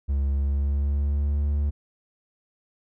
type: tone with pitch glide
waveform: triangle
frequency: 69.3 to 72.62 Hz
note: C#2 to D2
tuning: 0 to -19 cents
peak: -19 dBFS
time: 0.08-1.71 s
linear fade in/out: 20 ms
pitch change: +81 cents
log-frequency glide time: 0.29-1.46 s
effects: none